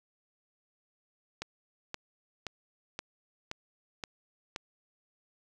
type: click train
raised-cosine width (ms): 0.2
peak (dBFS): -19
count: 7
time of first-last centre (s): 1.42-4.561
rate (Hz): 1.91
effects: none